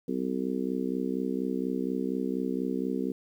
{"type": "harmonic tone", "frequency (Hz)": 64.2, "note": "C2", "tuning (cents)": -32, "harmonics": [3, 4, 5, 6, 7], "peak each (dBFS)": [-34, -31, -36, -35, -37], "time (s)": [0.08, 3.12], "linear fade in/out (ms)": 5, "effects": ["10-bit"]}